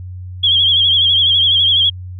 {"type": "tone with vibrato", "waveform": "sine", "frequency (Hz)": 3267, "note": "G#7", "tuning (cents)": -29, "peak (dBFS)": -9, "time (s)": [0.43, 1.9], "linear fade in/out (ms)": 10, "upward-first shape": "sine", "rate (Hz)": 12, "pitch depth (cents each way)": 65, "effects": ["added 91 Hz sine -26 dBFS peak until 2.19 s"]}